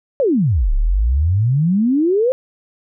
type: exponential two-way sweep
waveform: sine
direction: down then up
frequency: 587.3 to 32.49 to 532 Hz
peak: -12 dBFS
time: 0.2-2.32 s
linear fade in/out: 0 ms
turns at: 0.73 s
effects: none